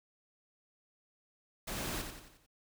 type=noise with echo; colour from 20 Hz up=pink; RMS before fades=-39 dBFS; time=1.67-2.02 s; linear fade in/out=10 ms; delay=89 ms; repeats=5; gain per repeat=-6 dB; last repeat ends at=2.465 s; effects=none